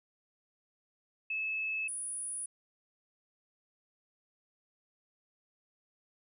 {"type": "tone pair in turn", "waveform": "sine", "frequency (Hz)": [2600, 9774], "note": ["E7", "D#9"], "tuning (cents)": [-24, -32], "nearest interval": "octave + major seventh", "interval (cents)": 2292, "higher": "second", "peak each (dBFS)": [-32, -36], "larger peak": "first", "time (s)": [[1.3, 1.88], [1.88, 2.46]], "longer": "neither", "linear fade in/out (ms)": 5, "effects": []}